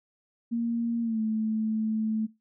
sine tone with pitch glide, 233.1 to 218.7 Hz, A#3 to A3, 0 to -10 cents, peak -25 dBFS, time 0.51-2.27 s, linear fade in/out 20 ms, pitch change -110 cents, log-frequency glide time 1.02-1.2 s, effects noise-tail reverb RT60 0.2 s tail -19 dB re dry

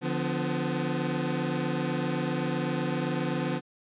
25% pulse chord, B diminished, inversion first, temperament equal with one note detuned, 146.83 / 174.61 / 251.8 Hz, D3 / F3 / B3, 0 / 0 / +34 cents, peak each -28 dBFS, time 0.01-3.61 s, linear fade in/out 50 ms, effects resampled to 8000 Hz

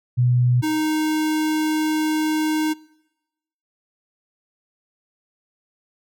sine / square tone pair in turn, 123.47 / 310.3 Hz, B2 / D#4, 0 / -5 cents, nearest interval octave + major third, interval 1595 cents, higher second, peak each -14 / -20 dBFS, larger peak first, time 0.17-0.62 / 0.62-2.74 s, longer second, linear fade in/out 20 ms, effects noise-tail reverb RT60 1.0 s tail -24 dB re dry

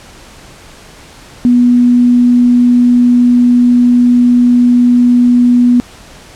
sine tone, 244 Hz, B3, 21 cents flat, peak -4 dBFS, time 1.45-5.8 s, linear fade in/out 0 ms, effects pink hiss -36 dBFS RMS until 6.35 s + low-pass 9000 Hz 12 dB/octave

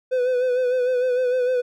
triangle tone with vibrato, 502 Hz, B4, 28 cents sharp, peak -16 dBFS, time 0.11-1.62 s, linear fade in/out 20 ms, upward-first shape sine, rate 6.6 Hz, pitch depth 42 cents each way, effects none

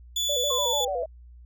30% pulse tone, 3455 Hz, A7, 32 cents flat, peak -22 dBFS, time 0.16-0.85 s, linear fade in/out 5 ms
sine tone with vibrato, 537 Hz, C5, 45 cents sharp, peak -27 dBFS, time 0.29-1.04 s, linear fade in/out 5 ms, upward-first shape square, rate 6.8 Hz, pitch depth 130 cents each way
sine linear sweep, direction down, 1091 to 629 Hz, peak -30 dBFS, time 0.5-1.06 s, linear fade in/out 5 ms
effects added 60 Hz sine -45 dBFS peak until 1.45 s

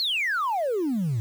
sine exponential sweep, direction down, 4419 to 106.2 Hz, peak -21 dBFS, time 0-1.2 s, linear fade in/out 0 ms, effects tanh soft clip ceiling -21 dBFS + 8-bit

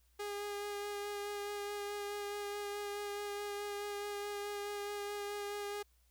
sawtooth tone with vibrato, 409.2 Hz, G#4, 26 cents flat, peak -35 dBFS, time 0.19-5.83 s, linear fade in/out 10 ms, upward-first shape sine, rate 4.7 Hz, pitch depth 14 cents each way, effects added 60 Hz sine -68 dBFS peak until 6.1 s + white hiss -75 dBFS RMS until 6.1 s

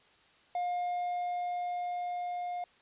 triangle tone with level ramp, 711 Hz, F5, 31 cents sharp, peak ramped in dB -28 to -32 dBFS, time 0.55-2.64 s, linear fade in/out 2 ms, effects white hiss -63 dBFS RMS until 2.81 s + resampled to 8000 Hz

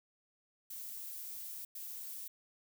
violet noise bursts at uneven times, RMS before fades -45 dBFS, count 2, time 0.7-1.65 / 1.75-2.28 s, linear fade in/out 5 ms, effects none

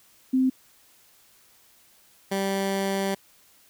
sine / 15% pulse tone pair in turn, 259.9 / 195.18 Hz, C4 / G3, -11 / -7 cents, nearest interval perfect fourth, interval 496 cents, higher first, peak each -18 dBFS, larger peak neither, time 0.33-0.5 / 2.31-3.15 s, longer second, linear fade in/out 10 ms, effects white hiss -58 dBFS RMS until 3.69 s

